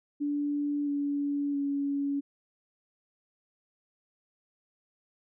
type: tone with pitch steps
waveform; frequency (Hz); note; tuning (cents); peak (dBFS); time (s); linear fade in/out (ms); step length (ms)
sine; 290 / 285.8 / 281.7; D4 / D4 / C#4; -22 / -47 / +28; -27; 0.2-2.21; 20; 670
effects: none